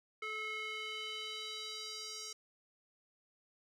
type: tone with band-pass filter sweep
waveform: square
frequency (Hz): 433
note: A4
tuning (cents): -28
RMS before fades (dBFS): -43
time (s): 0.22-2.33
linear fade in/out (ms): 5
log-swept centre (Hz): 1900 to 5800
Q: 2.8
effects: none